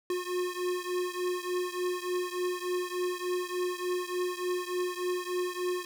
square beating tone pair, 359.1 / 362.5 Hz, F4 / F#4, +48 / -35 cents, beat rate 3.4 Hz, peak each -33 / -35 dBFS, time 0.1-5.85 s, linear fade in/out 2 ms, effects none

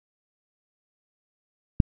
click, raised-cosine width 5 ms, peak -3 dBFS, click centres 1.802 s, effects none

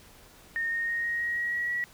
sine tone with pitch steps, 1838 / 1850.8 / 1863.7 / 1876.6 / 1889.7 / 1902.8 / 1916.1 / 1929.4 Hz, A#6 / A#6 / A#6 / A#6 / A#6 / A#6 / A#6 / B6, -25 / -13 / -1 / +11 / +23 / +35 / +47 / -41 cents, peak -27 dBFS, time 0.56-1.84 s, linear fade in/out 0 ms, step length 160 ms, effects pink hiss -54 dBFS RMS until 1.93 s

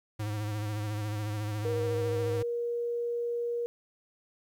square tone with vibrato, 105.6 Hz, G#2, 29 cents sharp, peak -32 dBFS, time 0.19-2.43 s, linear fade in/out 10 ms, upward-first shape sine, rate 14 Hz, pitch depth 43 cents each way
sine tone, 474.3 Hz, A#4, 30 cents sharp, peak -29 dBFS, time 1.65-3.66 s, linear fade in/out 0 ms
effects 11-bit

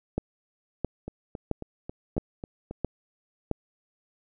two click trains, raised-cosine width 2 ms, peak -22 / -13 dBFS, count 7 / 6, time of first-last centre 1.08-2.71 / 0.18-3.513 s, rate 3.68 / 1.5 Hz, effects none

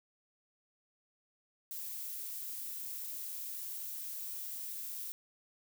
violet noise, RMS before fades -42 dBFS, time 1.71-5.12 s, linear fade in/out 0 ms, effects none

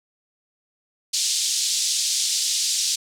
pink band-pass noise, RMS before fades -23 dBFS, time 1.13-2.96 s, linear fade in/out 10 ms, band 3900 to 8400 Hz, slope 24 dB/octave, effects none

